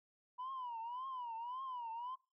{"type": "tone with vibrato", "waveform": "sine", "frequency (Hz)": 981, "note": "B5", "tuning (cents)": -12, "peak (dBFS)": -40, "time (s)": [0.38, 2.16], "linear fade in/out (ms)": 20, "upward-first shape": "triangle", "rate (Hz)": 1.8, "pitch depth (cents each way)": 170, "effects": ["noise-tail reverb RT60 0.3 s tail -22 dB re dry", "tanh soft clip ceiling -39 dBFS"]}